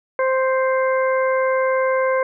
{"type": "harmonic tone", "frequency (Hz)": 523.3, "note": "C5", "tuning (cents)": 0, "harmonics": [1, 2, 3, 4], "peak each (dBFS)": [-17, -23, -27, -29], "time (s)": [0.19, 2.23], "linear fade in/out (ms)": 2, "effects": []}